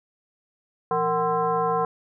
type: tone with frequency modulation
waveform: sine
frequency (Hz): 751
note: F#5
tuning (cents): +26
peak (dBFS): -20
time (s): 0.91-1.85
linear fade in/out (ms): 2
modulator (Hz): 290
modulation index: 1.5
effects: none